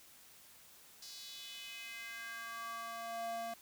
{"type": "tone with high-pass filter sweep", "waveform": "square", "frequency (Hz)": 230, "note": "A#3", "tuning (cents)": -23, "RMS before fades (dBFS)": -45, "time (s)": [1.02, 3.54], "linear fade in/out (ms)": 5, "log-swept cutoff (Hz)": [4900, 540], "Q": 3.2, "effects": ["white hiss -60 dBFS RMS until 3.61 s"]}